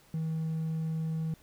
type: tone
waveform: triangle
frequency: 160.1 Hz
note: D#3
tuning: 50 cents sharp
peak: -27 dBFS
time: 0.14-1.34 s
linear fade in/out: 2 ms
effects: tanh soft clip ceiling -24 dBFS + pink hiss -61 dBFS RMS until 1.42 s